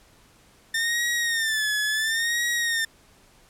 sawtooth tone with vibrato, 1800 Hz, A6, 39 cents sharp, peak -19 dBFS, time 0.74-2.85 s, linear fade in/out 5 ms, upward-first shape sine, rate 0.72 Hz, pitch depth 96 cents each way, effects pink hiss -56 dBFS RMS until 3.49 s + low-pass 12000 Hz 12 dB/octave

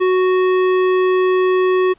sine tone with hard clipping, 370 Hz, F#4, in tune, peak -14 dBFS, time 0-1.94 s, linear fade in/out 20 ms, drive 14 dB, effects pink hiss -55 dBFS RMS until 1.98 s + resampled to 8000 Hz

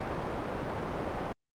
white low-pass noise, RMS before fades -35 dBFS, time 0-1.33 s, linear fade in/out 10 ms, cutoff 820 Hz, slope 12 dB/octave, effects Opus 48 kbps

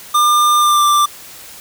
square tone with pitch glide, 1200 to 1180.1 Hz, D6 to D6, +37 to +8 cents, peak -10 dBFS, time 0.14-1.06 s, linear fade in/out 10 ms, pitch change -29 cents, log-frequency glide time 0.6-0.84 s, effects white hiss -36 dBFS RMS until 1.6 s

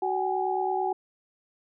sine tone cluster, 374.6 / 760 / 829 Hz, F#4 / F#5 / G#5, +21 / +46 / -3 cents, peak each -29 dBFS, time 0.02-0.93 s, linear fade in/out 5 ms, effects none

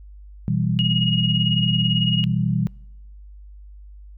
sine chord, E minor, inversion second, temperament equal, 123.47 / 164.81 / 196 Hz, B2 / E3 / G3, 0 / 0 / 0 cents, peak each -22 / -22 / -24 dBFS, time 0.48-2.67 s, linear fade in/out 0 ms
sine tone with tremolo, 2878 Hz, F#7, 49 cents flat, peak -18 dBFS, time 0.79-2.24 s, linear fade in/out 0 ms, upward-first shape sine, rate 18 Hz, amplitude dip 65%
effects noise-tail reverb RT60 0.9 s tail -26 dB re dry + added 50 Hz sine -39 dBFS peak until 4.17 s

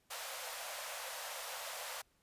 pink high-pass noise, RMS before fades -44 dBFS, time 0.1-2.02 s, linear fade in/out 10 ms, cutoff 500 Hz, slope 96 dB/octave, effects pink hiss -74 dBFS RMS until 2.22 s + resampled to 32000 Hz

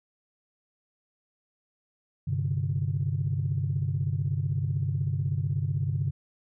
sine chord, G suspended fourth, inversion none, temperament equal, 98 / 130.81 / 146.83 Hz, G2 / C3 / D3, 0 / 0 / 0 cents, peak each -29 dBFS, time 2.27-6.11 s, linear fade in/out 10 ms, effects tanh soft clip ceiling -17 dBFS

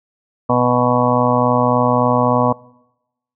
harmonic tone, 123.47 Hz, B2, in tune, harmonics 1 / 2 / 4 / 5 / 6 / 7 / 8 / 9, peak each -21 / -18 / -19 / -19 / -23 / -23 / -20 / -20 dBFS, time 0.49-2.53 s, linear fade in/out 10 ms, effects noise-tail reverb RT60 0.9 s tail -23 dB re dry

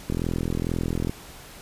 click train, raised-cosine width 3 ms, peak -13 dBFS, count 43, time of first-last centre 0.1-1.095 s, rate 42.2 Hz, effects pink hiss -44 dBFS RMS until 1.61 s + resampled to 32000 Hz

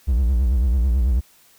triangle tone with vibrato, 62.3 Hz, B1, 16 cents sharp, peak -13 dBFS, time 0.07-1.21 s, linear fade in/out 20 ms, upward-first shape sine, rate 9.1 Hz, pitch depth 180 cents each way, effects white hiss -54 dBFS RMS until 1.58 s

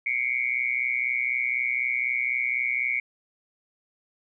sine tone with amplitude modulation, 2217 Hz, C#7, in tune, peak -19 dBFS, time 0.06-3 s, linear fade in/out 5 ms, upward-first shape sine, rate 124 Hz, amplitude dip 100%, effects none

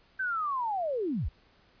sine linear sweep, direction down, 1568 to 34.03 Hz, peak -28 dBFS, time 0.19-1.29 s, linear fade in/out 10 ms, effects pink hiss -63 dBFS RMS until 1.8 s + resampled to 11025 Hz

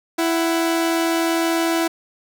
sawtooth tone pair together, 331.4 / 744 Hz, E4 / F#5, +9 / +9 cents, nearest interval octave + major second, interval 1400 cents, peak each -14 / -23 dBFS, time 0.18-1.88 s, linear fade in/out 10 ms, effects none

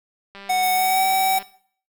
click train, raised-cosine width 0.3 ms, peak -24 dBFS, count 214, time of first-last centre 0.35-1.426 s, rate 198 Hz
square tone with pitch glide, 740 to 762.6 Hz, F#5 to G5, 0 to -48 cents, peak -18 dBFS, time 0.49-1.39 s, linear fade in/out 10 ms, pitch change +52 cents, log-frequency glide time 0.72-1.03 s
pink high-pass noise, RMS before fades -29 dBFS, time 0.63-1.39 s, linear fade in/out 0 ms, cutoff 9800 Hz, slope 48 dB/octave
effects noise-tail reverb RT60 0.5 s tail -17 dB re dry

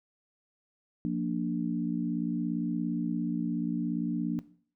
sine chord, Bb major, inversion second, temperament equal with one note detuned, 175.93 / 233.1 / 293.7 Hz, F3 / Bb3 / D4, +13 / 0 / 0 cents, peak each -32 dBFS, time 1.05-4.39 s, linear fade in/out 0 ms, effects noise-tail reverb RT60 0.5 s tail -17 dB re dry

